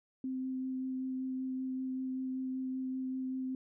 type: tone with vibrato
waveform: sine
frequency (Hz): 260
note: C4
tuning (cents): -11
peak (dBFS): -34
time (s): 0.24-3.55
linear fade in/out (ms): 2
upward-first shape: sine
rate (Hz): 5.2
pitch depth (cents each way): 9
effects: none